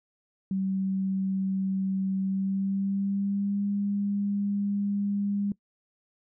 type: tone with pitch glide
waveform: sine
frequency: 191.7 to 201.8 Hz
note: G3 to G#3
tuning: -38 to -49 cents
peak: -25 dBFS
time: 0.51-5.52 s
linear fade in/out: 2 ms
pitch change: +89 cents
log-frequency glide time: 2.2-3.65 s
effects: noise-tail reverb RT60 0.1 s tail -21 dB re dry